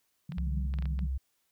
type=band-pass noise; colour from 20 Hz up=pink; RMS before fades=-39 dBFS; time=0.29-1.07 s; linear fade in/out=5 ms; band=140 to 190 Hz; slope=96 dB/octave
type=clicks; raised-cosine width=0.3 ms; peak=-30 dBFS; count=7; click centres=0.321 / 0.383 / 0.739 / 0.787 / 0.824 / 0.856 / 0.991 s
type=tone with pitch glide; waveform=sine; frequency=66.4 to 66.02 Hz; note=C2 to C2; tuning=+26 to +16 cents; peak=-29 dBFS; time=0.37-1.18 s; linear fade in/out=10 ms; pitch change=-10 cents; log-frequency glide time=0.61-0.82 s
effects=white hiss -75 dBFS RMS until 1.51 s